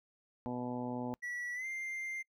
harmonic tone, 123.47 Hz, B2, in tune, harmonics 1 / 2 / 3 / 4 / 5 / 6 / 7 / 8, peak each -46 / -38 / -48 / -45 / -47 / -50 / -45 / -55 dBFS, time 0.46-1.14 s, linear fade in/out 0 ms
triangle tone with pitch glide, 1945 to 2097 Hz, B6 to C7, -27 to +3 cents, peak -36 dBFS, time 1.22-2.23 s, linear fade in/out 20 ms, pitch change +130 cents, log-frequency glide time 1.54-1.66 s
effects noise-tail reverb RT60 0.1 s tail -26 dB re dry

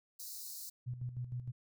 white high-pass noise, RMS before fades -46 dBFS, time 0.19-0.7 s, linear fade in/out 10 ms, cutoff 4000 Hz, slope 96 dB/octave
sine tone with tremolo, 123.47 Hz, B2, in tune, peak -36 dBFS, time 0.86-1.52 s, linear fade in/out 20 ms, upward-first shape square, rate 6.5 Hz, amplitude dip 65%
effects none

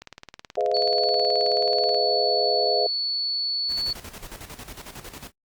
click train, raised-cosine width 0.2 ms, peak -22 dBFS, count 37, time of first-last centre 0.02-1.945 s, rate 18.7 Hz
sine chord, F half-diminished seventh, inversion first, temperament just, 419.1 / 502.9 / 628.6 / 698.5 Hz, Ab4 / Cb5 / Eb5 / F5, +16 / +31 / +18 / 0 cents, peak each -26 dBFS, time 0.57-2.87 s, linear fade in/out 5 ms
sine tone, 4435 Hz, C#8, in tune, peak -23 dBFS, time 0.74-3.93 s, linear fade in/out 5 ms
pink noise with tremolo, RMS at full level -38 dBFS, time 3.68-5.32 s, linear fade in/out 50 ms, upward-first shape square, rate 11 Hz, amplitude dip 65%
effects noise-tail reverb RT60 0.1 s tail -26 dB re dry + Opus 48 kbps

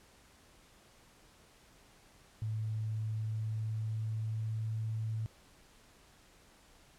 sine tone with pitch glide, 109.2 to 110.6 Hz, A2 to A2, -13 to +9 cents, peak -33 dBFS, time 2.42-5.26 s, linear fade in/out 0 ms, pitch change +22 cents, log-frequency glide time 2.99-4.95 s, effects pink hiss -62 dBFS RMS until 6.98 s + low-pass 11000 Hz 12 dB/octave

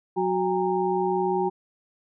harmonic tone with a mistuned harmonic, 185 Hz, F#3, in tune, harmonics 1 / 2 / 4 / 5, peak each -31 / -24 / -27 / -30 dBFS, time 0.16-1.5 s, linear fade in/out 20 ms, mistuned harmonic 4, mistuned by +150 cents, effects none

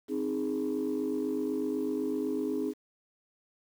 sine chord, Ab major, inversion first, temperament equal with one note detuned, 263.1 / 311.1 / 415.3 Hz, C4 / Eb4 / Ab4, +10 / 0 / 0 cents, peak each -32 dBFS, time 0.08-2.74 s, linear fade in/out 50 ms, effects tanh soft clip ceiling -23 dBFS + 9-bit

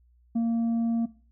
sine tone with tanh clipping, 230.7 Hz, A#3, 18 cents flat, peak -23 dBFS, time 0.35-1.06 s, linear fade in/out 10 ms, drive 3 dB, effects noise-tail reverb RT60 0.4 s tail -19 dB re dry + added 60 Hz sine -58 dBFS peak until 1.31 s

